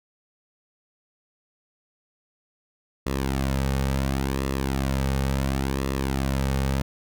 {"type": "tone with flanger", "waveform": "sawtooth", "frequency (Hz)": 67.3, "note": "C2", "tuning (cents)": 49, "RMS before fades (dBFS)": -25, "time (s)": [3.06, 6.82], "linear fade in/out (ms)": 5, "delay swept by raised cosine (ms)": [1.3, 3], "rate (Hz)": 0.71, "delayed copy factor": -0.6, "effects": []}